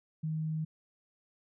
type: tone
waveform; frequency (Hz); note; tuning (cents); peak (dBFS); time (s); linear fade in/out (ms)
sine; 157.2; D#3; +18; -31; 0.23-0.65; 10
effects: none